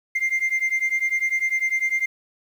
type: beating tone pair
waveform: sine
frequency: 2093 / 2103 Hz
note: C7 / C7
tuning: 0 / +8 cents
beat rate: 10 Hz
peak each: -21 / -21 dBFS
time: 0.15-2.06 s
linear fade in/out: 10 ms
effects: tanh soft clip ceiling -17 dBFS + 8-bit